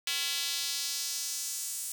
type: tone with high-pass filter sweep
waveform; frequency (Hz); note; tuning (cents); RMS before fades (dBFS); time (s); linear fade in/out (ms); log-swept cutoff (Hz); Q
square; 153.2; D#3; -27; -34; 0.07-1.92; 2; 3000 to 8500; 1.6
effects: none